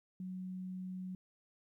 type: tone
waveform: sine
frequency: 185 Hz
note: F#3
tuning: in tune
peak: -40 dBFS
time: 0.2-1.15 s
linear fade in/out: 2 ms
effects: 13-bit